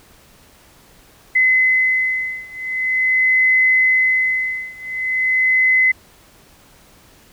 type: beating tone pair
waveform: sine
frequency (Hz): 2036 / 2036.44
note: C7 / C7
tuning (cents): -48 / -47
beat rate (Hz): 0.44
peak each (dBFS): -16 / -17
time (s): 1.35-5.92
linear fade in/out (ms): 10
effects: pink hiss -49 dBFS RMS until 7.32 s